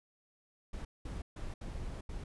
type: noise bursts at uneven times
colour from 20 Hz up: brown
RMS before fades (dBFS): -41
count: 5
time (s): 0.73-0.85 / 1.05-1.22 / 1.36-1.54 / 1.61-2.01 / 2.09-2.24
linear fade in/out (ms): 5
effects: resampled to 24000 Hz